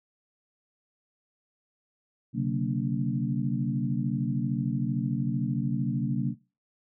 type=tone cluster; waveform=sine; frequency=131 / 144.2 / 186.3 / 228.8 / 285.9 Hz; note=C3 / D3 / F#3 / A#3 / D4; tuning=+2 / -31 / +12 / -32 / -46 cents; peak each=-30 / -32 / -32 / -30 / -35 dBFS; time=2.33-6.35 s; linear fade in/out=50 ms; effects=noise-tail reverb RT60 0.3 s tail -21 dB re dry